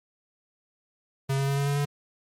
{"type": "tone with pitch steps", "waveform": "square", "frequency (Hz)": [136.1, 137.6, 139.12, 140.66, 142.21, 143.78], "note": ["C#3", "C#3", "C#3", "C#3", "C#3", "D3"], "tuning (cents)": [-31, -12, 7, 26, 45, -36], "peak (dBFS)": -24, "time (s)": [1.29, 1.854], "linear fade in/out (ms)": 10, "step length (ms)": 94, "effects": ["MP3 64 kbps"]}